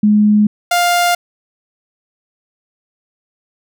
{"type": "tone pair in turn", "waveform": ["sine", "sawtooth"], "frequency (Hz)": [209.9, 701.5], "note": ["G#3", "F5"], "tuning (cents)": [19, 8], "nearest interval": "octave + major sixth", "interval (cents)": 2089, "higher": "second", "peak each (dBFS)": -7, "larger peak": "neither", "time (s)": [[0.03, 0.47], [0.71, 1.15]], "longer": "neither", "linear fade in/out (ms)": 5, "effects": []}